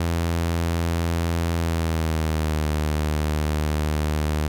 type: tone with pitch glide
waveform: sawtooth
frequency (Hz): 84 to 76.14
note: E2 to D#2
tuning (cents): +33 to -37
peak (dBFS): -17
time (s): 0-4.48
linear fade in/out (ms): 5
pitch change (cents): -170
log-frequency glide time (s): 1.55-2.68
effects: none